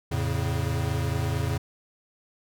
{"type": "chord", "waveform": "square", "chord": "F augmented", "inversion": "none", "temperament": "equal with one note detuned", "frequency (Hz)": [85.26, 110, 138.59], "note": ["F2", "A2", "C#3"], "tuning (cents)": [-41, 0, 0], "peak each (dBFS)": -30, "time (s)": [0.11, 1.58], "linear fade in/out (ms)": 10, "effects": []}